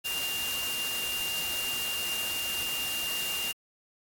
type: tone in noise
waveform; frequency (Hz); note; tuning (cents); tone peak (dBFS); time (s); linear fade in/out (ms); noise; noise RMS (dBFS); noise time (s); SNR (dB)
sine; 2796; F7; +1; -31; 0.04-3.53; 20; white; -35; 0.04-3.53; +1
effects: AAC 64 kbps